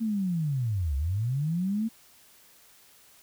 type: linear two-way sweep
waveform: sine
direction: down then up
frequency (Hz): 230.1 to 65.3 to 230.1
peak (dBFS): -25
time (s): 0-1.89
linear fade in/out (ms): 20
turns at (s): 0.96
effects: white hiss -57 dBFS RMS until 3.22 s